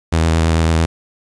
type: tone with vibrato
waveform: sawtooth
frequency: 81.4 Hz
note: E2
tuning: 21 cents flat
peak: -8 dBFS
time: 0.12-0.86 s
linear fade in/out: 10 ms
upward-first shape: square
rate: 9 Hz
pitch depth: 19 cents each way
effects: resampled to 22050 Hz + 7-bit